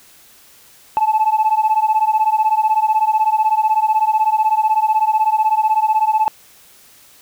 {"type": "beating tone pair", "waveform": "sine", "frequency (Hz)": [860, 876], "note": ["A5", "A5"], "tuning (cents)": [-40, -8], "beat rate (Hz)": 16, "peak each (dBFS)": -14, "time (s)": [0.97, 6.28], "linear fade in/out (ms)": 0, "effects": ["tanh soft clip ceiling -8 dBFS", "white hiss -47 dBFS RMS until 7.21 s"]}